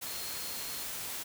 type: tone in noise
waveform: sine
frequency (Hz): 4251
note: C8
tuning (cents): +27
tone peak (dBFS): -46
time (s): 0.05-0.84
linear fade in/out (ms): 20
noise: white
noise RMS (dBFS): -39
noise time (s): 0.01-1.24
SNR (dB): -10
effects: none